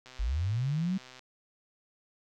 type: click train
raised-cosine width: 0.2 ms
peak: -32 dBFS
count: 146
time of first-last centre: 0.06-1.193 s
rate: 128 Hz
type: linear sweep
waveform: sine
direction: up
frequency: 43.34 to 196 Hz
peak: -27 dBFS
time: 0.19-0.98 s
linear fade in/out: 10 ms
effects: none